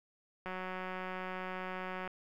click train, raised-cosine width 0.5 ms, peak -26 dBFS, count 300, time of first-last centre 0.46-2.076 s, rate 185 Hz, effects 11-bit

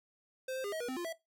square tone with pitch steps, 520 / 524 / 405.1 / 637 / 481.3 / 259.1 / 348.9 / 657 Hz, C5 / C5 / G#4 / D#5 / B4 / C4 / F4 / E5, -11 / +2 / -43 / +41 / -45 / -17 / -2 / -6 cents, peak -37 dBFS, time 0.48-1.128 s, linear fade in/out 5 ms, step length 81 ms, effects noise-tail reverb RT60 0.2 s tail -19 dB re dry

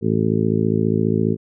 harmonic tone, 54.8 Hz, A1, 6 cents flat, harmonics 2 / 3 / 4 / 5 / 6 / 7 / 8, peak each -23 / -22 / -21 / -26 / -27 / -23 / -26 dBFS, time 0.01-1.37 s, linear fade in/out 50 ms, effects none

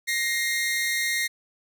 sawtooth tone pair together, 1878 / 2108 Hz, A#6 / C7, +12 / +12 cents, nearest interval major second, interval 200 cents, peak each -23 dBFS, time 0.07-1.28 s, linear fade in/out 20 ms, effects none

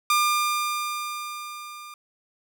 sawtooth tone with level ramp, 1200 Hz, D6, 37 cents sharp, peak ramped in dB -14 to -36 dBFS, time 0.1-1.94 s, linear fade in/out 2 ms, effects none

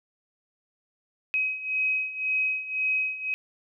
sine beating tone pair, 2534 / 2535.9 Hz, D#7 / D#7, +31 / +32 cents, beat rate 1.9 Hz, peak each -30 / -26 dBFS, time 1.34-3.34 s, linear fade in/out 0 ms, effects none

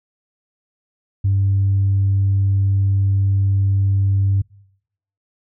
sine tone, 98.1 Hz, G2, 2 cents sharp, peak -12 dBFS, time 1.24-4.42 s, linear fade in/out 10 ms, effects noise-tail reverb RT60 0.8 s tail -26 dB re dry + tanh soft clip ceiling -10 dBFS

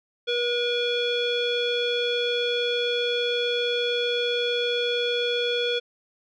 square tone with low-pass filter, 481.9 Hz, B4, 43 cents flat, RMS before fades -25 dBFS, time 0.27-5.8 s, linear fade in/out 20 ms, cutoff 3400 Hz, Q 5.5, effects none

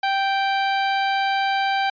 sawtooth tone, 783 Hz, G5, 2 cents flat, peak -15 dBFS, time 0.03-1.9 s, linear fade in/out 5 ms, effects resampled to 11025 Hz

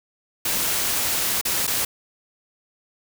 white noise with dropouts, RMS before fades -23 dBFS, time 0.45-1.85 s, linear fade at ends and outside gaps 5 ms, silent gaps 1.413-1.451 / 1.669-1.675 s, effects none

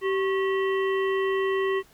harmonic tone with a mistuned harmonic, 386.2 Hz, G4, 26 cents flat, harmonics 1 / 3 / 5 / 7 / 8, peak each -23 / -32 / -32 / -41 / -42 dBFS, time 0.01-1.83 s, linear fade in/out 50 ms, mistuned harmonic 3, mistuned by -94 cents, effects pink hiss -57 dBFS RMS until 1.93 s

